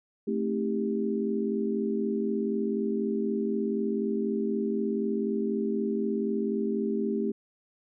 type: chord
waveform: sine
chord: A half-diminished seventh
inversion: none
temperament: just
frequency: 220 / 264 / 316.8 / 396 Hz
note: A3 / C4 / Eb4 / G4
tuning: 0 / +16 / +31 / +18 cents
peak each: -29 / -35 / -35 / -30 dBFS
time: 0.27-7.32 s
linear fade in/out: 10 ms
effects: none